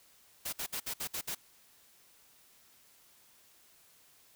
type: noise bursts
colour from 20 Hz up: white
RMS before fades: -37 dBFS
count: 7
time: 0.45-1.35 s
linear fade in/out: 10 ms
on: 78 ms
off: 59 ms
effects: white hiss -63 dBFS RMS until 4.35 s